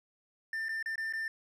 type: tone with dropouts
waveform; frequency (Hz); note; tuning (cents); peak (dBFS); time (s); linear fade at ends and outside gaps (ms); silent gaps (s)
triangle; 1791; A6; +30; -31; 0.53-1.28; 2; 0.685-0.691 / 0.827-0.859 / 0.957-0.979 / 1.126-1.135
effects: resampled to 32000 Hz